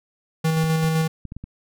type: tone with tremolo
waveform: square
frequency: 160.2 Hz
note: E3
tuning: 49 cents flat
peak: -18 dBFS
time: 0.44-1.08 s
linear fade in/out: 10 ms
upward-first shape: square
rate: 7.8 Hz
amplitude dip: 25%
type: clicks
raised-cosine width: 5 ms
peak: -22 dBFS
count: 6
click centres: 0.641 / 0.843 / 1.253 / 1.321 / 1.366 / 1.44 s
effects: none